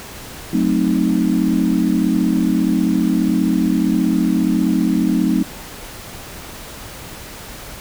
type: chord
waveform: sine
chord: F# diminished seventh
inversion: none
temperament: equal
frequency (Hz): 185 / 220 / 261.6 / 311.1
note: F#3 / A3 / C4 / Eb4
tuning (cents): 0 / 0 / 0 / 0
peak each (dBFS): -19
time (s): 0.53-5.43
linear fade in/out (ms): 5
effects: pink hiss -34 dBFS RMS until 7.8 s